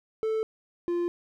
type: tone pair in turn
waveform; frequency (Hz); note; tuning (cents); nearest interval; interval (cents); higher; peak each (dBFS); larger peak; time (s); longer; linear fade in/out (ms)
triangle; 440 / 347.4; A4 / F4; 0 / -9; major third; 409; first; -23; neither; 0.23-0.43 / 0.88-1.08; neither; 0
effects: none